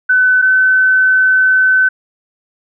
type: tone pair in turn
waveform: sine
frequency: 1508 / 1519.4 Hz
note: F#6 / F#6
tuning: +32 / +46 cents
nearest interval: unison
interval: 14 cents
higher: second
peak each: -7 dBFS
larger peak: neither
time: 0.09-0.42 / 0.42-1.89 s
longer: second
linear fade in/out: 10 ms
effects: none